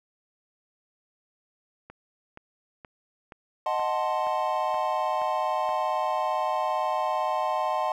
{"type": "click train", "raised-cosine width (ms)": 0.5, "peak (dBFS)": -28, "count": 9, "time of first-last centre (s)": [1.9, 5.691], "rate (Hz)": 2.11}
{"type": "chord", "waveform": "triangle", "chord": "D# diminished seventh", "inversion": "none", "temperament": "equal", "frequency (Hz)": [622.3, 740, 880, 1046.5], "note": ["D#5", "F#5", "A5", "C6"], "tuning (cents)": [0, 0, 0, 0], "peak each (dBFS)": -28, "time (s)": [3.66, 7.92], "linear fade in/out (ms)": 2}
{"effects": []}